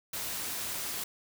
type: noise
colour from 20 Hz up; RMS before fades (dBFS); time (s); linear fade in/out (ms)
white; -36; 0.13-1.04; 5
effects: none